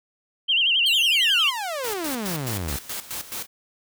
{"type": "tone with vibrato", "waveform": "sine", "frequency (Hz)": 2960, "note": "F#7", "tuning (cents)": 0, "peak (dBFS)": -17, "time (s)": [0.48, 1.51], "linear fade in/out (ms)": 20, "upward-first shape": "sine", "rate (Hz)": 11, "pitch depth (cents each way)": 150}
{"type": "exponential sweep", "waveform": "sawtooth", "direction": "down", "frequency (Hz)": [4435, 63.5], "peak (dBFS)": -23, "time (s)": [0.86, 2.77], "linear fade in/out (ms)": 5}
{"type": "noise with tremolo", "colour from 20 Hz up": "white", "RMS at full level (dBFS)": -31, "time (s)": [1.83, 3.47], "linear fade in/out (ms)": 20, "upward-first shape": "square", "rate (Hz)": 4.7, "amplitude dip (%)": 75}
{"effects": []}